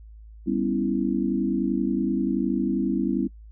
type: chord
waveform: sine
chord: C# half-diminished seventh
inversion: second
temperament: equal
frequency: 196 / 246.9 / 277.2 / 329.6 Hz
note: G3 / B3 / C#4 / E4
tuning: 0 / 0 / 0 / 0 cents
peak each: -27 dBFS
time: 0.46-3.28 s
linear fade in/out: 20 ms
effects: noise-tail reverb RT60 0.1 s tail -22 dB re dry + added 54 Hz sine -42 dBFS peak until 3.51 s